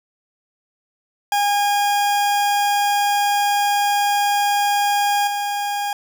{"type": "tone with level steps", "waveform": "40% pulse", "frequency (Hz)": 816, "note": "G#5", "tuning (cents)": -31, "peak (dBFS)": [-15, -20], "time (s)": [1.32, 5.93], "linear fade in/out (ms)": 2, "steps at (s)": 5.27, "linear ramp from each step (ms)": 5, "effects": []}